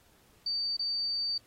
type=tone with dropouts; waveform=sine; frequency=4606 Hz; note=D8; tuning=34 cents flat; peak=-29 dBFS; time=0.46-1.38 s; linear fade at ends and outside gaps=5 ms; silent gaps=0.768-0.792 s; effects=pink hiss -64 dBFS RMS until 1.46 s + AAC 48 kbps